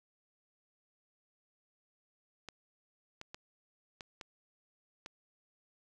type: clicks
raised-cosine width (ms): 0.2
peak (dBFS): -27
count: 6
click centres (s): 2.487 / 3.214 / 3.345 / 4.008 / 4.212 / 5.061
effects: none